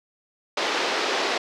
pink band-pass noise, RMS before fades -25 dBFS, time 0.57-1.38 s, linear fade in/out 5 ms, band 350 to 5200 Hz, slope 24 dB/octave, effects none

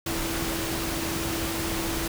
sine tone in noise, 330 Hz, E4, 2 cents sharp, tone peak -32 dBFS, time 0.06-2.08 s, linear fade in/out 5 ms, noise pink, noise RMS -30 dBFS, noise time 0.06-2.08 s, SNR -5 dB, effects none

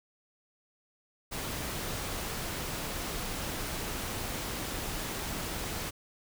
pink noise, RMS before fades -36 dBFS, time 1.31-5.91 s, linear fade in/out 20 ms, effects none

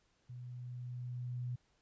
sine tone with level ramp, 123.47 Hz, B2, in tune, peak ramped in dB -45 to -36 dBFS, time 0.29-1.56 s, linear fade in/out 10 ms, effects pink hiss -75 dBFS RMS until 1.81 s + resampled to 16000 Hz

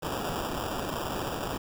white noise with sample-and-hold, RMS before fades -33 dBFS, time 0.02-1.58 s, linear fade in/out 10 ms, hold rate 2100 Hz, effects none

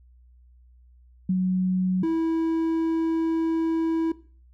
sine / triangle tone pair in turn, 185 / 326.2 Hz, F#3 / E4, 0 / -18 cents, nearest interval minor seventh, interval 982 cents, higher second, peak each -19 dBFS, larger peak neither, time 1.29-2.03 / 2.03-4.12 s, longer second, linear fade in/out 5 ms, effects noise-tail reverb RT60 0.4 s tail -17 dB re dry + added 61 Hz sine -51 dBFS peak until 4.53 s

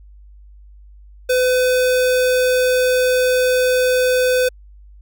square tone, 505 Hz, B4, 39 cents sharp, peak -14 dBFS, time 1.29-4.49 s, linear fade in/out 10 ms, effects added 50 Hz sine -40 dBFS peak until 5.01 s

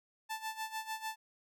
sawtooth tone with tremolo, 880 Hz, A5, in tune, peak -32 dBFS, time 0.29-1.16 s, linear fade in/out 20 ms, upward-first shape sine, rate 6.7 Hz, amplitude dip 80%, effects none

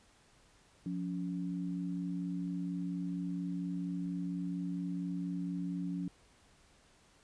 sine tone pair together, 177.5 / 281.8 Hz, F3 / C#4, +28 / +29 cents, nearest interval minor sixth, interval 801 cents, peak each -36 / -39 dBFS, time 0.86-6.08 s, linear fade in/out 2 ms, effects pink hiss -65 dBFS RMS until 7.23 s + resampled to 22050 Hz

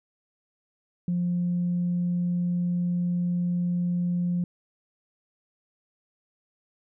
sine tone, 176 Hz, F3, 14 cents sharp, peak -22 dBFS, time 1.08-4.44 s, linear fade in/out 2 ms, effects tanh soft clip ceiling -19 dBFS

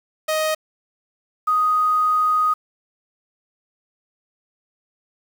sawtooth / sine tone pair in turn, 625 / 1247.1 Hz, D#5 / D#6, +8 / +4 cents, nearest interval octave, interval 1196 cents, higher second, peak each -15 dBFS, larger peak neither, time 0.28-0.55 / 1.47-2.54 s, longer second, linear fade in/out 10 ms, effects 7-bit

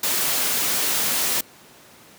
white noise, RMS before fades -22 dBFS, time 0.03-1.41 s, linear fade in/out 5 ms, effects pink hiss -48 dBFS RMS until 2.18 s + high-pass 150 Hz 12 dB/octave

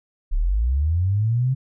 sine linear sweep, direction up, 31.12 to 134.5 Hz, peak -17 dBFS, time 0.31-1.55 s, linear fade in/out 20 ms, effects none

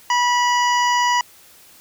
harmonic tone, 975 Hz, B5, 23 cents flat, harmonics 1 / 2 / 3 / 5 / 6 / 7, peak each -16 / -22 / -26 / -30 / -32 / -33 dBFS, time 0.1-1.21 s, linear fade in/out 2 ms, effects white hiss -48 dBFS RMS until 1.8 s

